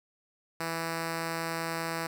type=tone; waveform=5% pulse; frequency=164.81 Hz; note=E3; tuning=in tune; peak=-20 dBFS; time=0.6-2.07 s; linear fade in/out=5 ms; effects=none